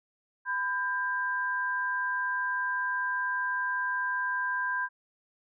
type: tone pair together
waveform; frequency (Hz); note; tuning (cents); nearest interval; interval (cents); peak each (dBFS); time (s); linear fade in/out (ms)
sine; 1002.9 / 1592; B5 / G6; +26 / +26; minor sixth; 800; -32 / -29; 0.45-4.89; 50
effects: none